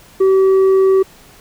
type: tone with tanh clipping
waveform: sine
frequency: 383 Hz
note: G4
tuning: 40 cents flat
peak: -9 dBFS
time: 0.2-1.03 s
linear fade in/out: 10 ms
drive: 4 dB
effects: pink hiss -44 dBFS RMS until 1.4 s